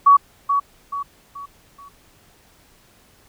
sine tone with echo, 1128 Hz, C#6, 30 cents sharp, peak -7 dBFS, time 0.06-0.17 s, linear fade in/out 10 ms, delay 430 ms, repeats 4, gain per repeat -8 dB, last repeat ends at 1.89 s, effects pink hiss -54 dBFS RMS until 3.28 s

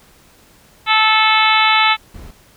harmonic tone, 436.7 Hz, A4, 13 cents flat, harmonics 2 / 3 / 4 / 5 / 6 / 7 / 8 / 9, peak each -16 / -16 / -22 / -17 / -19 / -22 / -20 / -22 dBFS, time 0.86-1.97 s, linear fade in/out 50 ms
brown noise, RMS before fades -34 dBFS, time 2.14-2.31 s, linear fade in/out 5 ms
effects pink hiss -49 dBFS RMS until 2.56 s

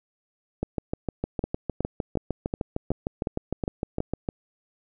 two click trains, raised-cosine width 2 ms, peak -13 / -13 dBFS, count 8 / 25, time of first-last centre 1.44-4.004 / 0.63-4.289 s, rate 2.73 / 6.56 Hz, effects none

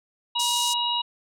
harmonic tone, 958 Hz, A#5, 47 cents sharp, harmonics 1 / 3 / 4, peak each -27 / -27 / -27 dBFS, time 0.35-1.02 s, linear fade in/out 10 ms
white band-pass noise, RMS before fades -29 dBFS, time 0.39-0.74 s, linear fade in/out 10 ms, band 4600 to 8600 Hz, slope 24 dB/octave
effects none

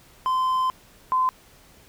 triangle / sine tone pair in turn, 1032 / 1028.1 Hz, C6 / C6, -24 / -31 cents, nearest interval unison, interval 7 cents, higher first, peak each -18 dBFS, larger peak neither, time 0.26-0.7 / 1.12-1.29 s, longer first, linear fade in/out 0 ms, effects pink hiss -53 dBFS RMS until 1.88 s

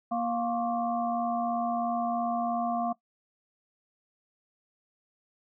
sine tone cluster, 235.7 / 703 / 1077 / 1160 Hz, A#3 / F5 / C6 / D6, +19 / +11 / +50 / -22 cents, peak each -32 / -29 / -38 / -38 dBFS, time 0.11-2.93 s, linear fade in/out 10 ms, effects noise-tail reverb RT60 0.1 s tail -18 dB re dry

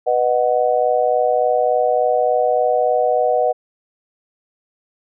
sine chord, B major, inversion none, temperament just, 493.9 / 617.4 / 740.8 Hz, B4 / D#5 / F#5, 0 / -14 / +2 cents, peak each -18 dBFS, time 0.06-3.53 s, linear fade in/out 20 ms, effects none

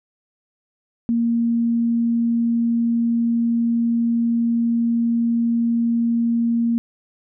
sine tone, 233.1 Hz, A#3, in tune, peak -16 dBFS, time 1.09-6.78 s, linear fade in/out 0 ms, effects none

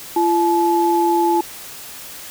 sine tone pair together, 341.7 / 860 Hz, F4 / A5, -38 / -40 cents, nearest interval octave + major third, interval 1598 cents, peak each -16 dBFS, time 0.16-1.41 s, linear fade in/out 5 ms, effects white hiss -35 dBFS RMS until 2.3 s

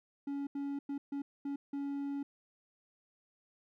triangle tone bursts at uneven times, 281.1 Hz, C#4, 24 cents sharp, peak -33 dBFS, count 6, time 0.27-0.47 / 0.55-0.79 / 0.89-0.98 / 1.12-1.22 / 1.45-1.56 / 1.73-2.23 s, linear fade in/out 5 ms, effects none

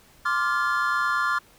triangle chord, D minor seventh, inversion third, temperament equal with one note detuned, 1046.5 / 1174.7 / 1396.9 / 1721.8 Hz, C6 / D6 / F6 / A6, 0 / 0 / 0 / -38 cents, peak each -27 / -25 / -23 / -28 dBFS, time 0.25-1.39 s, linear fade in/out 10 ms, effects pink hiss -55 dBFS RMS until 1.58 s

